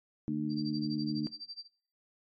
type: harmonic tone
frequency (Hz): 75.5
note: D2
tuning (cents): +48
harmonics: 2 / 3 / 4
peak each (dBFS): -38 / -33 / -34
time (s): 0.28-1.27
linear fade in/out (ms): 0
type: tone with tremolo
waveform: sine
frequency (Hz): 4687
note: D8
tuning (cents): -4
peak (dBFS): -39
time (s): 0.49-1.68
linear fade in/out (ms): 50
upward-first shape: sine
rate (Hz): 12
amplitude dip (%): 100
effects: noise-tail reverb RT60 0.5 s tail -21 dB re dry + MP3 32 kbps